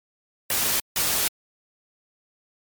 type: noise bursts at uneven times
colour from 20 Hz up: white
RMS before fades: -23 dBFS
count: 2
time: 0.5-0.8 / 0.96-1.28 s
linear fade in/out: 2 ms
effects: MP3 96 kbps